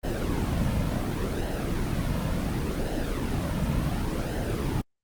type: noise with flanger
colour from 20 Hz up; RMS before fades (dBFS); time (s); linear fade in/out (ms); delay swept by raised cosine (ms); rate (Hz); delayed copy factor
brown; -27; 0.03-4.82; 20; 0.85 to 2.65; 0.69; -0.6
effects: Opus 24 kbps